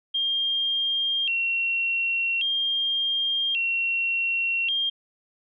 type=tone with vibrato; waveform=sine; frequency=2960 Hz; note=F#7; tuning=in tune; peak=-22 dBFS; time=0.14-4.9 s; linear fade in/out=10 ms; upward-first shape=square; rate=0.44 Hz; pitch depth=140 cents each way; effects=none